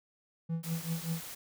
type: tone with tremolo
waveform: triangle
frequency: 164.81 Hz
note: E3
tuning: in tune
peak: -27 dBFS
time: 0.49-1.21 s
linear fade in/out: 10 ms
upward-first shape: triangle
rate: 5.2 Hz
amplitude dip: 100%
type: noise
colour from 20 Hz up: white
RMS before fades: -44 dBFS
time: 0.63-1.35 s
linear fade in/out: 10 ms
effects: none